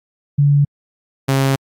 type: tone pair in turn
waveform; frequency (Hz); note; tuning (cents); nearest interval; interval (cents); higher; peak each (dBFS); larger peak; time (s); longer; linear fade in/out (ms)
sine / sawtooth; 143.3 / 135.52; D3 / C#3; -42 / -39; minor second; 97; first; -9; neither; 0.38-0.65 / 1.28-1.56; second; 10
effects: AAC 64 kbps